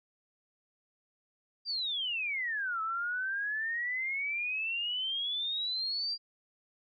sine exponential two-way sweep, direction down then up, 4800 to 1295 to 4800 Hz, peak -31 dBFS, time 1.65-6.18 s, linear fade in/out 50 ms, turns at 2.81 s, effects none

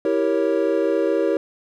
triangle chord, E diminished seventh, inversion none, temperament equal with one note detuned, 327.5 / 392 / 466.2 / 554.4 Hz, E4 / G4 / Bb4 / Db5, -11 / 0 / 0 / 0 cents, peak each -21 dBFS, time 0.05-1.37 s, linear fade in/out 2 ms, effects none

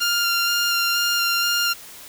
15% pulse tone with vibrato, 1396.9 Hz, F6, in tune, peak -12 dBFS, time 0-1.74 s, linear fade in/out 20 ms, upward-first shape square, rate 2.1 Hz, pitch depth 9 cents each way, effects white hiss -41 dBFS RMS until 2.08 s

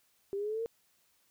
sine exponential sweep, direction up, 391.1 to 466.2 Hz, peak -32 dBFS, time 0.33-0.66 s, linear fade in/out 0 ms, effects white hiss -71 dBFS RMS until 1.3 s

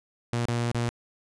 sawtooth tone with dropouts, 118.8 Hz, A#2, 33 cents sharp, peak -21 dBFS, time 0.33-0.89 s, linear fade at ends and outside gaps 0 ms, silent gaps 0.456-0.485 / 0.716-0.747 s, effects resampled to 22050 Hz

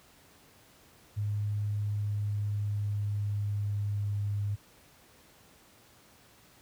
sine tone with pitch glide, 103.83 to 102.16 Hz, G#2 to G#2, 0 to -28 cents, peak -28 dBFS, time 1.16-4.56 s, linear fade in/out 20 ms, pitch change -28 cents, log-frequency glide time 1.58-4.41 s, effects pink hiss -59 dBFS RMS until 6.61 s + high-pass 60 Hz 12 dB/octave

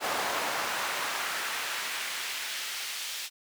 brown noise with high-pass filter sweep, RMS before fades -33 dBFS, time 0-3.3 s, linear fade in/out 50 ms, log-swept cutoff 770 to 3400 Hz, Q 0.91, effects none

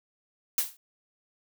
blue noise with exponential decay, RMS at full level -22 dBFS, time 0.58-0.77 s, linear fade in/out 2 ms, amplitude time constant 41 ms, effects none

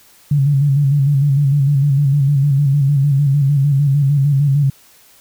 sine tone with vibrato, 140.9 Hz, C#3, 29 cents sharp, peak -10 dBFS, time 0.31-4.7 s, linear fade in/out 5 ms, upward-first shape square, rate 6.6 Hz, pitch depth 58 cents each way, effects white hiss -48 dBFS RMS until 5.2 s

